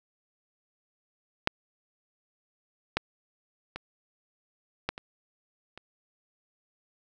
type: clicks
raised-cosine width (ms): 0.3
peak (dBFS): -6 / -9 / -20 / -12 / -23 / -27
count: 6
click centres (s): 1.474 / 2.97 / 3.76 / 4.89 / 4.979 / 5.776
effects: none